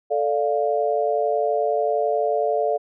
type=chord; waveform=sine; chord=D minor; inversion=second; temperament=equal; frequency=440 / 587.3 / 698.5 Hz; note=A4 / D5 / F5; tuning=0 / 0 / 0 cents; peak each=-23 dBFS; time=0.1-2.78 s; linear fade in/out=20 ms; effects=none